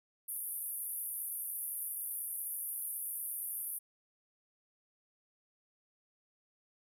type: band-pass noise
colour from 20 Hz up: white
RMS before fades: -40 dBFS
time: 0.28-3.79 s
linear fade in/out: 10 ms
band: 9600 to 14000 Hz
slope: 96 dB/octave
effects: none